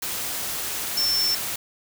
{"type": "tone in noise", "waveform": "sine", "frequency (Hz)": 5380, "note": "E8", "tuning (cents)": 34, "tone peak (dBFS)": -20, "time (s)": [0.97, 1.35], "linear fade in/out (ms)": 5, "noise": "white", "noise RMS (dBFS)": -29, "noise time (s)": [0.02, 1.56], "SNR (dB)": 6, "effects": []}